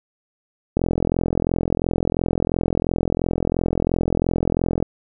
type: click train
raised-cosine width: 2 ms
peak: -6 dBFS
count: 175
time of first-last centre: 0.77-4.826 s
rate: 42.9 Hz
effects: none